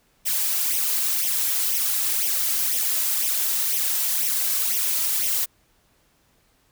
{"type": "noise with flanger", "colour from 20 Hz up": "blue", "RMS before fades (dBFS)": -23, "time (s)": [0.25, 5.46], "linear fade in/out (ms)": 20, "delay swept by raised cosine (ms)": [0.33, 3.13], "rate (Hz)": 2, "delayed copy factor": 0.75, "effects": ["pink hiss -63 dBFS RMS until 6.71 s"]}